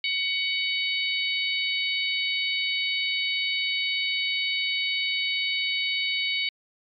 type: harmonic tone with a mistuned harmonic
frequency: 747 Hz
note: F#5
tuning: 16 cents sharp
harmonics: 3 / 4 / 5 / 6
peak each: -27 / -29 / -31 / -33 dBFS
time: 0.04-6.49 s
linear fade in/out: 2 ms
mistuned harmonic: 5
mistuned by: +26 cents
effects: MP3 96 kbps